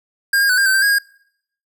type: tone with pitch steps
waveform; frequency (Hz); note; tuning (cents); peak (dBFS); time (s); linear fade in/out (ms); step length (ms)
square; 1611 / 1621 / 1496 / 1603 / 1539 / 1569 / 1641 / 1626; G6 / G#6 / F#6 / G6 / G6 / G6 / G#6 / G#6; +47 / -42 / +19 / +38 / -32 / +1 / -21 / -37; -13; 0.33-0.986; 5; 82
effects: noise-tail reverb RT60 0.7 s tail -25 dB re dry